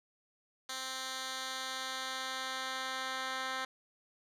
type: tone with band-pass filter sweep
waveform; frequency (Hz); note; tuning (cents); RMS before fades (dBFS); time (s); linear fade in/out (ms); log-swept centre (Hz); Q
10% pulse; 261.6; C4; 0; -39; 0.69-3.65; 5; 4800 to 2400; 0.89
effects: none